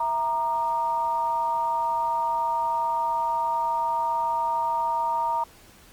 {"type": "tone with amplitude modulation", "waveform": "sine", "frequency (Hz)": 934, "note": "A#5", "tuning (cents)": 3, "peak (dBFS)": -19, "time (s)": [0, 5.44], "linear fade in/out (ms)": 5, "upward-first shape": "sine", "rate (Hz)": 273, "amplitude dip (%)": 70, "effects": ["pink hiss -52 dBFS RMS until 5.92 s", "Opus 32 kbps"]}